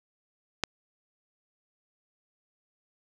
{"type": "click", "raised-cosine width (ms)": 0.2, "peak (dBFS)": -8, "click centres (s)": 0.637, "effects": []}